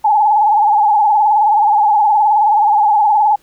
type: tone with vibrato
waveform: sine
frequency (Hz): 844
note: G#5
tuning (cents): +28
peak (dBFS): -8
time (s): 0.04-3.36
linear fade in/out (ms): 10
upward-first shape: triangle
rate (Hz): 19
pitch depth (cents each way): 92
effects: pink hiss -53 dBFS RMS until 3.42 s